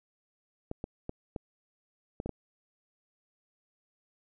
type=clicks; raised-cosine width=2 ms; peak=-22 dBFS; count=7; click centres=0.714 / 0.841 / 1.094 / 1.362 / 2.201 / 2.26 / 2.293 s; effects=none